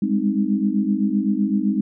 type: chord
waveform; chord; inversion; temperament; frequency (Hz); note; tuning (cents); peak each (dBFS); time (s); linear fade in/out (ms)
sine; Ab major seventh; third; equal with one note detuned; 199.88 / 207.7 / 261.6 / 311.1; G3 / Ab3 / C4 / Eb4; +34 / 0 / 0 / 0; -22 / -21 / -25 / -25; 0.02-1.81; 5
effects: none